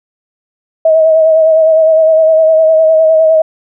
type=tone with vibrato; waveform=sine; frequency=638 Hz; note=D#5; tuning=43 cents sharp; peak=-4 dBFS; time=0.85-3.42 s; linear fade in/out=5 ms; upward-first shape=sine; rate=9.8 Hz; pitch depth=31 cents each way; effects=none